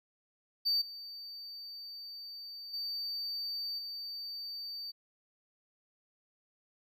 triangle tone with level steps, 4605 Hz, D8, 35 cents flat, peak -26 / -42 / -34 / -38 dBFS, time 0.65-4.92 s, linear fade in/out 20 ms, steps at 0.81 / 2.73 / 3.78 s, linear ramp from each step 10 ms, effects none

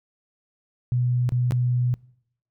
sine tone with dropouts, 123.47 Hz, B2, in tune, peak -19 dBFS, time 0.92-1.94 s, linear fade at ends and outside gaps 0 ms, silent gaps 1.291-1.321 / 1.509-1.521 s, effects noise-tail reverb RT60 0.7 s tail -24 dB re dry

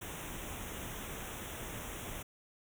pink band-stop noise, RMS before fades -43 dBFS, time 0.01-2.23 s, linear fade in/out 10 ms, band 3700 to 5700 Hz, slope 96 dB/octave, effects none

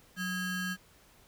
square ring-modulated tone, 727 Hz, F#5, 31 cents flat, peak -30 dBFS, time 0.16-0.77 s, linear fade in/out 50 ms, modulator 911 Hz, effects pink hiss -61 dBFS RMS until 1.27 s

